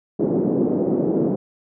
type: band-pass noise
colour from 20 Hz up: white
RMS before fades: -20 dBFS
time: 0.19-1.36 s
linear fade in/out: 10 ms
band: 170 to 420 Hz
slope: 24 dB/octave
effects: none